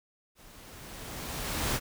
pink noise with level ramp, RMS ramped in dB -55 to -28 dBFS, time 0.35-1.8 s, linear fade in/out 50 ms, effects none

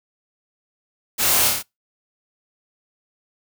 white noise with echo, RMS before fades -21 dBFS, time 1.18-1.49 s, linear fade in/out 20 ms, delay 28 ms, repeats 5, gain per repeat -2 dB, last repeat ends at 1.63 s, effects noise-tail reverb RT60 0.2 s tail -25 dB re dry

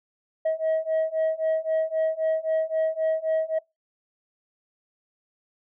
sine beating tone pair, 636 / 639.8 Hz, D#5 / D#5, +38 / +48 cents, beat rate 3.8 Hz, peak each -24 / -23 dBFS, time 0.45-3.59 s, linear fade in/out 10 ms, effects noise-tail reverb RT60 0.2 s tail -23 dB re dry + tanh soft clip ceiling -19 dBFS

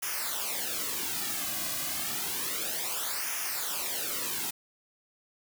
white noise with flanger, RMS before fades -33 dBFS, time 0.02-4.51 s, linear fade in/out 10 ms, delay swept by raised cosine 0.24 to 2.24 ms, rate 0.3 Hz, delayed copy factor -0.75, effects none

